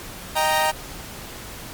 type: chord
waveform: sawtooth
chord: Eb major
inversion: none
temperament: equal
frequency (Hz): 622.3 / 784 / 932.3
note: Eb5 / G5 / Bb5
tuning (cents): 0 / 0 / 0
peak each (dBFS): -20 / -20 / -17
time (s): 0.35-0.72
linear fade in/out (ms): 20
effects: pink hiss -37 dBFS RMS until 1.73 s + Opus 48 kbps